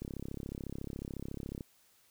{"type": "click train", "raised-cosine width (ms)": 3, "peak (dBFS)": -27, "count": 55, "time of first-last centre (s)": [0.02, 1.608], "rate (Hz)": 34, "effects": ["white hiss -67 dBFS RMS until 2.1 s"]}